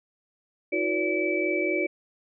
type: tone cluster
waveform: sine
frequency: 319.2 / 363.3 / 494.3 / 574 / 2306 Hz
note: D#4 / F#4 / B4 / D5 / D7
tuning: +44 / -32 / +1 / -40 / -32 cents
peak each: -30 / -28 / -36 / -30 / -28 dBFS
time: 0.72-1.87 s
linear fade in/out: 10 ms
effects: none